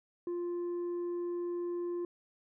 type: tone with tanh clipping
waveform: sine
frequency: 349.2 Hz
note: F4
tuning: in tune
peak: -34 dBFS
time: 0.27-2.05 s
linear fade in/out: 2 ms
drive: 3 dB
effects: none